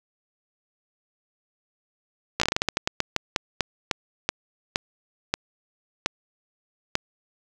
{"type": "slowing click train", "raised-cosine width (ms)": 0.2, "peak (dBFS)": -4, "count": 21, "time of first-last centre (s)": [2.4, 6.954], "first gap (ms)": 15, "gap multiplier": 1.24, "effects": []}